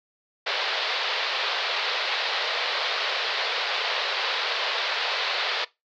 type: band-pass noise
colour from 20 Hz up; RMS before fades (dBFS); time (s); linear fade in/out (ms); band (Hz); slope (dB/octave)
white; -27; 0.46-5.65; 10; 430 to 4500; 48
effects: noise-tail reverb RT60 0.2 s tail -20 dB re dry